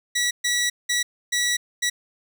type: tone bursts at uneven times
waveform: 15% pulse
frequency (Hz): 1939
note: B6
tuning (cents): -32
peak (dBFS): -14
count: 5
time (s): 0.15-0.31 / 0.44-0.7 / 0.89-1.03 / 1.32-1.57 / 1.82-1.9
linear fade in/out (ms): 10
effects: none